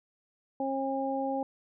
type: harmonic tone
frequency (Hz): 270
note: C#4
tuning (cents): -45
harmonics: 1 / 2 / 3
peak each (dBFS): -33 / -33 / -33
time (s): 0.6-1.43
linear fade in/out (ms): 2
effects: none